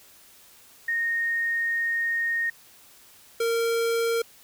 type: tone pair in turn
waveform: sine / square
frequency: 1852 / 461.4 Hz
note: A#6 / A#4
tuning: -12 / -18 cents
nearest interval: 2 octaves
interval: 2406 cents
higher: first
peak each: -23 dBFS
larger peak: neither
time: 0.88-2.5 / 3.4-4.22 s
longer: first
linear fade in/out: 5 ms
effects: white hiss -53 dBFS RMS until 4.43 s